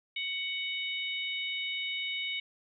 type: harmonic tone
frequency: 744 Hz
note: F#5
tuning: 9 cents sharp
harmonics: 3 / 4 / 5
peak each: -35 / -37 / -38 dBFS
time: 0.16-2.4 s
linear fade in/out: 5 ms
effects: none